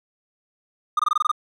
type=tone bursts; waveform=triangle; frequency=1220 Hz; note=D#6; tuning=34 cents flat; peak=-14 dBFS; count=8; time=0.97-1.316 s; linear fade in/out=5 ms; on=24 ms; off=22 ms; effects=none